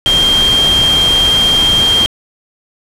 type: tone in noise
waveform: sine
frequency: 3192 Hz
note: G7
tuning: 31 cents sharp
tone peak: -8 dBFS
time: 0.06-2.06 s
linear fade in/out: 0 ms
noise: pink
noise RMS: -18 dBFS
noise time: 0.06-2.06 s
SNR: +7 dB
effects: low-pass 11000 Hz 12 dB/octave